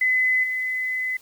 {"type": "tone with level steps", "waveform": "sine", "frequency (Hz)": 2022, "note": "B6", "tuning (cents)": 40, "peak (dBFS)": [-17, -23], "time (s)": [0.01, 1.17], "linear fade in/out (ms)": 5, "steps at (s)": 0.43, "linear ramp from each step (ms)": 10, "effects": ["white hiss -53 dBFS RMS until 1.21 s"]}